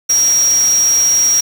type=tone in noise; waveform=sine; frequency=5660 Hz; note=F8; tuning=22 cents sharp; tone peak=-9 dBFS; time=0.09-1.41 s; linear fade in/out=10 ms; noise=white; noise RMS=-24 dBFS; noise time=0.09-1.41 s; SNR=+12 dB; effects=none